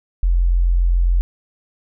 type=tone; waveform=sine; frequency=43.65 Hz; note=F1; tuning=in tune; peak=-12 dBFS; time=0.23-1.21 s; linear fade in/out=0 ms; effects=none